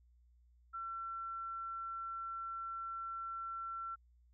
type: tone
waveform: sine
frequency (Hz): 1350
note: E6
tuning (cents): +41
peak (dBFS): -40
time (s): 0.73-3.96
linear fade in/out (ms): 20
effects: added 60 Hz sine -64 dBFS peak until 4.33 s